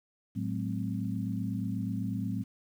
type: tone cluster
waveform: sine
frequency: 110.4 / 185.5 / 213.7 / 260.3 Hz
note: A2 / F#3 / G#3 / C4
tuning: +6 / +5 / +50 / -9 cents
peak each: -35 / -35 / -37 / -37 dBFS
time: 0.35-2.44 s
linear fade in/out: 20 ms
effects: 10-bit